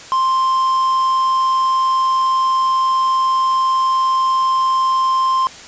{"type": "tone with quantisation", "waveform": "triangle", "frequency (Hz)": 1050, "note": "C6", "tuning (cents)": 6, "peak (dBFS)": -11, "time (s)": [0.12, 5.47], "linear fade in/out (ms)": 0, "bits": 6, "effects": ["white hiss -36 dBFS RMS until 5.67 s", "resampled to 16000 Hz"]}